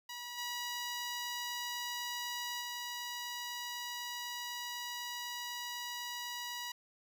10% pulse tone with level steps, 968 Hz, B5, 35 cents flat, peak -34 / -29 / -31 dBFS, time 0.09-6.72 s, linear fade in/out 5 ms, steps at 0.37 / 2.6 s, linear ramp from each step 20 ms, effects none

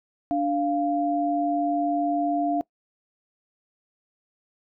sine tone pair together, 292.2 / 695 Hz, D4 / F5, -9 / -9 cents, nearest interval octave + minor third, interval 1500 cents, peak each -24 dBFS, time 0.31-2.61 s, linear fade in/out 0 ms, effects noise-tail reverb RT60 0.1 s tail -22 dB re dry

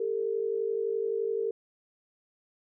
sine tone pair together, 401.2 / 452.9 Hz, G4 / A#4, +40 / -50 cents, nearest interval major second, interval 210 cents, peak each -31 / -29 dBFS, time 0-1.51 s, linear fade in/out 5 ms, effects none

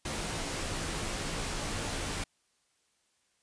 pink noise with comb filter, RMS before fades -35 dBFS, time 0.05-2.24 s, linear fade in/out 5 ms, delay 16 ms, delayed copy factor -0.5, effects white hiss -73 dBFS RMS until 3.42 s + resampled to 22050 Hz

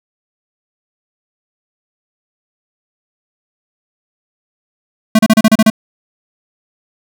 square tone bursts, 219.4 Hz, A3, 5 cents flat, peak -5 dBFS, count 8, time 5.15-5.701 s, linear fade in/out 5 ms, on 40 ms, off 33 ms, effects none

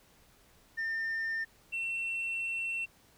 sine tone pair in turn, 1805 / 2704 Hz, A6 / E7, +44 / +43 cents, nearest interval perfect fifth, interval 699 cents, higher second, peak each -29 / -30 dBFS, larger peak first, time 0.77-1.45 / 1.72-2.86 s, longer second, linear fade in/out 20 ms, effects tanh soft clip ceiling -30 dBFS + pink hiss -63 dBFS RMS until 3.17 s

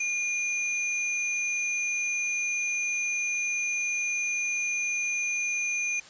sine tone pair together, 2425 / 6191 Hz, D#7 / G8, -45 / -22 cents, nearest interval octave + major third, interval 1623 cents, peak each -27 / -33 dBFS, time 0-6 s, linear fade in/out 5 ms, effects white hiss -49 dBFS RMS until 6.09 s + resampled to 16000 Hz

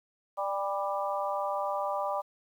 harmonic tone with a mistuned harmonic, 197.1 Hz, G3, 10 cents sharp, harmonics 3 / 4 / 5 / 6, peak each -33 / -34 / -35 / -36 dBFS, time 0.37-2.22 s, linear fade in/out 20 ms, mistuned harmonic 4, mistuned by +21 cents, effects 10-bit

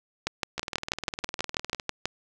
two click trains, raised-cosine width 0.2 ms, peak -9 / -15 dBFS, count 12 / 25, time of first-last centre 0.27-2.056 / 0.58-1.798 s, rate 6.16 / 19.7 Hz, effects none

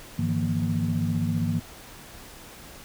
sine tone cluster, 101.5 / 155.5 / 170.7 / 234.7 Hz, G#2 / D#3 / F3 / A#3, -39 / -1 / -39 / +12 cents, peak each -28 dBFS, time 0.18-1.6 s, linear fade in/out 10 ms, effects tanh soft clip ceiling -13 dBFS + pink hiss -45 dBFS RMS until 2.84 s

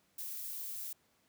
violet noise, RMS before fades -42 dBFS, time 0.18-0.93 s, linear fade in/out 5 ms, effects pink hiss -72 dBFS RMS until 1.28 s + high-pass 100 Hz 12 dB/octave

